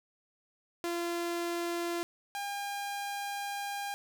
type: tone pair in turn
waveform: sawtooth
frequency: 343.3 / 806 Hz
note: F4 / G5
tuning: -30 / +48 cents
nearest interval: octave + minor third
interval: 1478 cents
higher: second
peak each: -28 / -31 dBFS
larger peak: first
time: 0.84-2.03 / 2.35-3.94 s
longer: second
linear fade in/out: 0 ms
effects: none